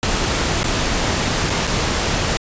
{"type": "noise with dropouts", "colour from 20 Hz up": "pink", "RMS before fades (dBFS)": -19, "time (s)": [0.03, 2.37], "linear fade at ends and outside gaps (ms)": 0, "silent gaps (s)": [[0.631, 0.642], [1.498, 1.502], [1.67, 1.675]], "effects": ["resampled to 16000 Hz"]}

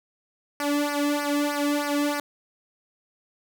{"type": "tone with flanger", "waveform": "sawtooth", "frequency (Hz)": 290.3, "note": "D4", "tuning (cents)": -20, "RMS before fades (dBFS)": -25, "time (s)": [0.6, 2.2], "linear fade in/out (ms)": 2, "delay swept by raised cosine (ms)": [0.27, 1.37], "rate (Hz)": 3.2, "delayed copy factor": -1, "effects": []}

